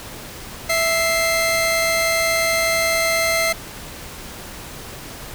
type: tone pair together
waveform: sawtooth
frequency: 658.8 / 2093 Hz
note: E5 / C7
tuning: -1 / 0 cents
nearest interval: octave + minor sixth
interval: 2001 cents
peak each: -16 dBFS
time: 0.69-3.53 s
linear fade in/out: 10 ms
effects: pink hiss -35 dBFS RMS until 5.34 s